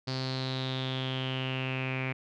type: tone with low-pass filter sweep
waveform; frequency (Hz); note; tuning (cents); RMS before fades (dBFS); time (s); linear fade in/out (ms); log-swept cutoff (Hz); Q
sawtooth; 130.81; C3; 0; -33; 0.07-2.13; 10; 4600 to 2300; 7.8
effects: none